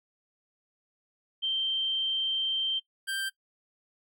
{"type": "tone pair in turn", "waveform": ["sine", "25% pulse"], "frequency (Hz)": [3136, 1573.9], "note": ["G7", "G6"], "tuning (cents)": [0, 7], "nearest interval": "octave", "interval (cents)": 1193, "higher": "first", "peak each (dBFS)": -26, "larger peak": "neither", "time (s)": [[1.42, 2.8], [3.07, 3.3]], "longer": "first", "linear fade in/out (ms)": 20, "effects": ["noise-tail reverb RT60 0.1 s tail -20 dB re dry"]}